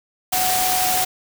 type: tone in noise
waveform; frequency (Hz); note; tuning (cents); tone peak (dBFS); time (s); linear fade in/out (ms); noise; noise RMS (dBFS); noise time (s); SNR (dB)
sine; 740; F#5; 0; -21; 0.32-1.05; 10; white; -21; 0.32-1.05; -3
effects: none